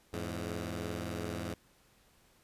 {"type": "tone pair together", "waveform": "10% pulse", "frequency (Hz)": [85.3, 105.94], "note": ["F2", "G#2"], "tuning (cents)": [-40, 35], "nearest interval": "major third", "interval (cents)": 375, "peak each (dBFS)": [-30, -32], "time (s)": [0.13, 1.54], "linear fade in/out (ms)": 5, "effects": ["pink hiss -66 dBFS RMS until 2.43 s", "resampled to 32000 Hz"]}